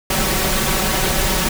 pink noise with comb filter, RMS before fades -18 dBFS, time 0.1-1.49 s, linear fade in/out 5 ms, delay 5.3 ms, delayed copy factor +0.7, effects none

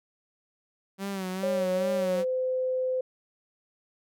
sawtooth tone with vibrato, 191.4 Hz, G3, 41 cents flat, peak -27 dBFS, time 0.98-2.25 s, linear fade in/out 50 ms, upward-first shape sine, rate 2.4 Hz, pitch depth 66 cents each way
sine tone with pitch glide, 550 to 513.2 Hz, C#5 to C5, -14 to -34 cents, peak -25 dBFS, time 1.43-3.01 s, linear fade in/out 5 ms, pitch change -120 cents, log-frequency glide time 2.12-2.23 s
effects none

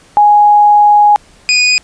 sine / 25% pulse tone pair in turn, 830.6 / 2476 Hz, G#5 / D#7, 0 / -9 cents, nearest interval octave + perfect fifth, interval 1891 cents, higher second, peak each -3 dBFS, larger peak neither, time 0.17-1.16 / 1.49-1.78 s, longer first, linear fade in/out 0 ms, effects pink hiss -44 dBFS RMS until 1.83 s + resampled to 22050 Hz

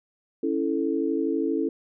sine chord, A major, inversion first, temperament equal, 277.2 / 329.6 / 440 Hz, C#4 / E4 / A4, 0 / 0 / 0 cents, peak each -27 / -26 / -28 dBFS, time 0.43-1.69 s, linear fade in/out 5 ms, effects none

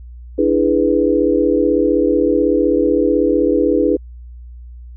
sine chord, E dominant seventh, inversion third, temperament equal, 293.7 / 329.6 / 415.3 / 493.9 Hz, D4 / E4 / G#4 / B4, 0 / 0 / 0 / 0 cents, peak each -17 dBFS, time 0.38-3.97 s, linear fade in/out 10 ms, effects added 60 Hz sine -32 dBFS peak until 4.96 s

